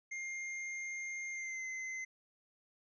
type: tone with pitch glide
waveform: square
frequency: 2116 to 2058 Hz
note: C7 to C7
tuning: +19 to -29 cents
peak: -40 dBFS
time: 0.11-2.05 s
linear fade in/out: 10 ms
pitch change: -48 cents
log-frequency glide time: 1.31-1.66 s
effects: resampled to 16000 Hz